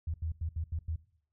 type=tone bursts at uneven times; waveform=sine; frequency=80.6 Hz; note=E2; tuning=38 cents flat; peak=-31 dBFS; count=6; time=0.07-0.14 / 0.22-0.32 / 0.41-0.49 / 0.56-0.64 / 0.72-0.79 / 0.88-0.96 s; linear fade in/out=5 ms; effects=noise-tail reverb RT60 0.6 s tail -18 dB re dry